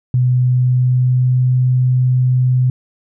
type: tone with pitch glide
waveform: sine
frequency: 125.5 to 126.96 Hz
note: B2 to B2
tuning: +28 to +48 cents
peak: -10 dBFS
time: 0.14-2.7 s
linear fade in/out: 2 ms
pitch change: +20 cents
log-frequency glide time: 0.31-1.56 s
effects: none